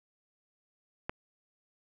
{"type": "click", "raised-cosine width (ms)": 0.5, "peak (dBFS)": -18, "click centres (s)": 1.095, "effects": []}